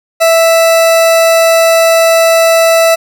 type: tone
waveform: 40% pulse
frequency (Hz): 659.3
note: E5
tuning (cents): 0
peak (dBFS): -4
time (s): 0.2-2.96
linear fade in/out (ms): 20
effects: none